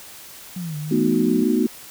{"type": "linear two-way sweep", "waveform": "sine", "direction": "down then up", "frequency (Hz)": [185, 148.2, 185], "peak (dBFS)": -26, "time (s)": [0.56, 1.43], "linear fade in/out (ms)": 5, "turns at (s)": 0.77}
{"type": "chord", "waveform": "sine", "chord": "B dominant seventh", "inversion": "third", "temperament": "equal", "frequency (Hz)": [220, 246.9, 311.1, 370], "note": ["A3", "B3", "D#4", "F#4"], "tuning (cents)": [0, 0, 0, 0], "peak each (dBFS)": [-22, -20, -22, -23], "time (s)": [0.91, 1.67], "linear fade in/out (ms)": 5}
{"effects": ["white hiss -41 dBFS RMS until 1.9 s"]}